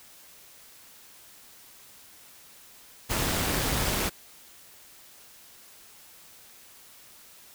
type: noise with amplitude modulation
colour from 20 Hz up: pink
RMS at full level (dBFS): -25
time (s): 3.09-4.1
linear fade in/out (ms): 20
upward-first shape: sine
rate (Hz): 207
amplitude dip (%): 55
effects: white hiss -52 dBFS RMS until 7.54 s